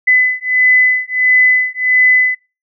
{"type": "beating tone pair", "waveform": "sine", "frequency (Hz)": [2009, 2010.5], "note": ["B6", "B6"], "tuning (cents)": [29, 30], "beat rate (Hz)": 1.5, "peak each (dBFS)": -12, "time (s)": [0.07, 2.35], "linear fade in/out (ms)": 10, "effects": ["noise-tail reverb RT60 0.3 s tail -24 dB re dry"]}